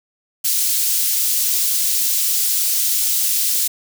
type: high-pass noise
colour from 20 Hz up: white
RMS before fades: -18 dBFS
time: 0.44-3.68 s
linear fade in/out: 10 ms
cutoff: 4500 Hz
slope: 12 dB/octave
effects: none